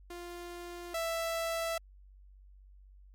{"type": "tone pair in turn", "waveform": "sawtooth", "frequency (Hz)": [349.2, 661.7], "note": ["F4", "E5"], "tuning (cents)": [0, 6], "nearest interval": "major seventh", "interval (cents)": 1106, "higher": "second", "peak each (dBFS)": [-38, -28], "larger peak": "second", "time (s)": [[0.1, 0.94], [0.94, 1.78]], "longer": "neither", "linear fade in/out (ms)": 5, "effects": ["added 48 Hz sine -53 dBFS peak until 3.14 s", "MP3 64 kbps"]}